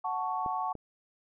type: chord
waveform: sine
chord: F# minor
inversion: none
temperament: equal with one note detuned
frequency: 740 / 880 / 1112.6 Hz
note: F#5 / A5 / C#6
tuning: 0 / 0 / +6 cents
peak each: -34 dBFS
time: 0.04-0.73 s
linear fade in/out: 10 ms
type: clicks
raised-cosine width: 2 ms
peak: -28 dBFS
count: 2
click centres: 0.462 / 0.753 s
effects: none